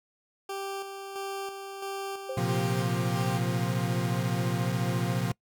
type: tone with tremolo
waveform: 20% pulse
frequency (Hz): 392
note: G4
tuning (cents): 0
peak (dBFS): -28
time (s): 0.49-3.38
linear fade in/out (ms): 5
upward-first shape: square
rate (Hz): 1.5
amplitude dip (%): 45
type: tone with exponential decay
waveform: sine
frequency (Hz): 523.3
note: C5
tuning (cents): 0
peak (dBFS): -29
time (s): 2.29-2.59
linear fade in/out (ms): 5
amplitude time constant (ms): 65
type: chord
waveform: 40% pulse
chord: Bb suspended second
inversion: none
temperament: equal with one note detuned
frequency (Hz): 116.54 / 130.81 / 175.83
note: Bb2 / C3 / F3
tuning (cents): 0 / 0 / +12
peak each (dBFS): -30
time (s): 2.37-5.32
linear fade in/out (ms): 5
effects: noise-tail reverb RT60 0.1 s tail -24 dB re dry